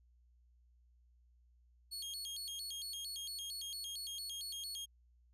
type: tone with vibrato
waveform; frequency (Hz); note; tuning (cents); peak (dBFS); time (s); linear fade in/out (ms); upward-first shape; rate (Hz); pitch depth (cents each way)
sawtooth; 3773; A#7; +20; -39; 1.91-4.86; 20; square; 4.4; 260
effects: added 60 Hz sine -65 dBFS peak until 5.33 s + resampled to 32000 Hz